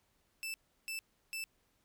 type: tone bursts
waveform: sawtooth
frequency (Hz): 2645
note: E7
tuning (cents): +5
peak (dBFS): -35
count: 3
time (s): 0.43-1.44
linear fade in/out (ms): 0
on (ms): 110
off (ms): 340
effects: pink hiss -75 dBFS RMS until 1.84 s